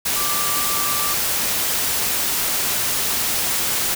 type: tone in noise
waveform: sine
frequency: 1174.7 Hz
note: D6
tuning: in tune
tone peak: -26 dBFS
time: 0.16-1.14 s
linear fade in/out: 10 ms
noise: white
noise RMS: -21 dBFS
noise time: 0.05-3.95 s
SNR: -8 dB
effects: none